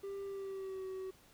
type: tone with pitch glide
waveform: triangle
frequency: 395.4 to 378 Hz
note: G4 to F#4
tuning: +15 to +37 cents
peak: -38 dBFS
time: 0.03-1.11 s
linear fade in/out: 10 ms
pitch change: -78 cents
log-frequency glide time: 0.25-0.85 s
effects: pink hiss -64 dBFS RMS until 1.33 s